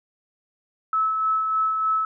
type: tone with tremolo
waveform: sine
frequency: 1300 Hz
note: E6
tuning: 24 cents flat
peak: -18 dBFS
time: 0.93-2.05 s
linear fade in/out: 2 ms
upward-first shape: sine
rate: 3.3 Hz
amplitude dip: 35%
effects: none